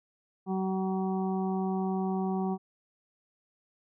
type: harmonic tone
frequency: 189.3 Hz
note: F#3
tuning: 40 cents sharp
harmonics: 1 / 2 / 4 / 5 / 6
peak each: -29 / -34 / -36 / -43 / -46 dBFS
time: 0.46-2.58 s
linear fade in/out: 50 ms
effects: none